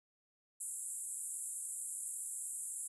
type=band-pass noise; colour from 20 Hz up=pink; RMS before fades=-43 dBFS; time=0.6-2.88 s; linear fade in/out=10 ms; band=7500 to 11000 Hz; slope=96 dB/octave; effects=none